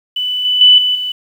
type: tone with level steps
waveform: sine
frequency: 2988 Hz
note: F#7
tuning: 16 cents sharp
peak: -15 / -11 / -3 / -11 / -17 dBFS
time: 0.16-1.12 s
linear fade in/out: 5 ms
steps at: 0.45 / 0.61 / 0.78 / 0.95 s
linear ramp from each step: 2 ms
effects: 7-bit